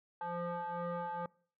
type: tone with frequency modulation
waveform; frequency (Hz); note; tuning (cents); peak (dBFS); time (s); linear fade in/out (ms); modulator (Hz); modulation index
sine; 174.61; F3; 0; -35; 0.21-1.26; 2; 347; 3.1
effects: noise-tail reverb RT60 0.5 s tail -25 dB re dry + tanh soft clip ceiling -32 dBFS